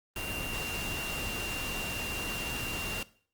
sine tone in noise, 2772 Hz, F7, 14 cents flat, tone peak -36 dBFS, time 0.16-3.03 s, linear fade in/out 2 ms, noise pink, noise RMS -37 dBFS, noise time 0.16-3.03 s, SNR -2 dB, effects noise-tail reverb RT60 0.5 s tail -19 dB re dry + Opus 32 kbps

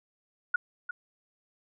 sine tone with echo, 1442 Hz, F#6, 45 cents flat, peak -21 dBFS, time 0.54-0.56 s, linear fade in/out 5 ms, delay 350 ms, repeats 1, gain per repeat -11 dB, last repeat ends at 0.91 s, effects none

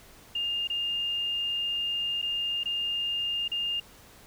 sine tone with dropouts, 2816 Hz, F7, 14 cents sharp, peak -27 dBFS, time 0.35-3.8 s, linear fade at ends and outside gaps 5 ms, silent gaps 0.674-0.699 / 2.217-2.225 / 2.635-2.656 / 3.48-3.516 s, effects pink hiss -53 dBFS RMS until 4.26 s

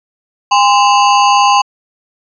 square ring-modulated tone, 923 Hz, A#5, 17 cents flat, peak -4 dBFS, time 0.51-1.62 s, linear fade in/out 10 ms, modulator 112 Hz, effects resampled to 16000 Hz

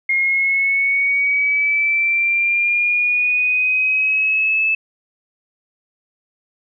sine linear sweep, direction up, 2138 to 2620 Hz, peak -14 dBFS, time 0.09-4.75 s, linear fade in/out 5 ms, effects none

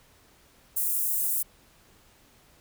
white high-pass noise, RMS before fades -27 dBFS, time 0.76-1.43 s, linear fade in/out 10 ms, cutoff 9100 Hz, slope 24 dB/octave, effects pink hiss -59 dBFS RMS until 2.6 s

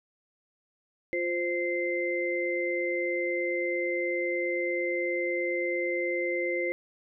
sine tone cluster, 350.5 / 521 / 2079 Hz, F4 / C5 / C7, +6 / -7 / -12 cents, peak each -31 dBFS, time 1.13-6.72 s, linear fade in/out 0 ms, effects none

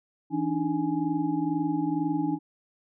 sine tone cluster, 163.3 / 286.5 / 308.6 / 835 Hz, E3 / D4 / D#4 / G#5, -16 / -43 / -14 / +9 cents, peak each -33 / -28 / -28 / -35 dBFS, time 0.3-2.39 s, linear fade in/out 50 ms, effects none

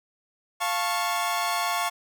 sawtooth chord, F augmented, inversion none, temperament equal with one note detuned, 698.5 / 880 / 1100.4 Hz, F5 / A5 / C#6, 0 / 0 / -13 cents, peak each -25 / -27 / -24 dBFS, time 0.6-1.9 s, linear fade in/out 20 ms, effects none

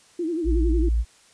sine tone with vibrato, 331.2 Hz, E4, 8 cents sharp, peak -23 dBFS, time 0.19-0.89 s, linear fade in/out 5 ms, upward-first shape sine, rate 11 Hz, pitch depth 110 cents each way
sine tone, 56.7 Hz, A#1, 47 cents flat, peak -18 dBFS, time 0.44-1.05 s, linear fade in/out 50 ms
effects white hiss -55 dBFS RMS until 1.33 s + resampled to 22050 Hz

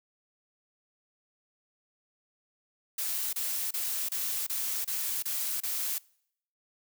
blue noise bursts, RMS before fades -32 dBFS, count 8, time 2.98-5.983 s, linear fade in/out 5 ms, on 350 ms, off 29 ms, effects noise-tail reverb RT60 0.7 s tail -25 dB re dry

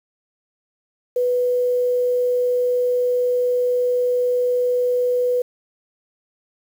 sine tone with quantisation, 493.9 Hz, B4, in tune, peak -16 dBFS, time 1.16-5.42 s, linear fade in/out 5 ms, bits 7, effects none

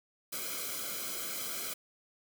white noise with comb filter, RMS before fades -38 dBFS, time 0.32-1.74 s, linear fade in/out 10 ms, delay 1.1 ms, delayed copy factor -0.95, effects none

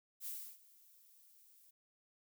violet noise with ADSR envelope, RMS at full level -43 dBFS, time 0.2-1.71 s, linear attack 62 ms, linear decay 310 ms, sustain -22 dB, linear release 10 ms, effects none

